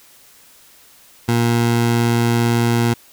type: tone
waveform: 20% pulse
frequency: 117.8 Hz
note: A#2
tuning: 19 cents sharp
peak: -9 dBFS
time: 1.28-2.94 s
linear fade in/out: 10 ms
effects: white hiss -48 dBFS RMS until 3.12 s